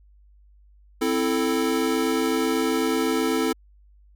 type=chord; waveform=square; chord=A minor; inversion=first; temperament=equal; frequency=261.6 / 329.6 / 440 Hz; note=C4 / E4 / A4; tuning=0 / 0 / 0 cents; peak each=-26 dBFS; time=1.01-3.53 s; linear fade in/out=10 ms; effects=added 50 Hz sine -51 dBFS peak until 4.15 s